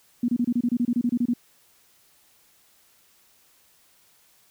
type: tone bursts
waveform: sine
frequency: 241.2 Hz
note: B3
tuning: 41 cents flat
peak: -19 dBFS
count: 14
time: 0.23-1.337 s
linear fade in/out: 5 ms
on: 54 ms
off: 27 ms
effects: white hiss -60 dBFS RMS until 4.5 s